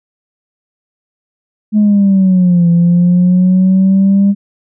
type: exponential two-way sweep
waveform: sine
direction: down then up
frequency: 214 to 170 to 200.9 Hz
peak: -4 dBFS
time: 1.72-4.35 s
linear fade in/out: 50 ms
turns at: 2.69 s
effects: tanh soft clip ceiling -3 dBFS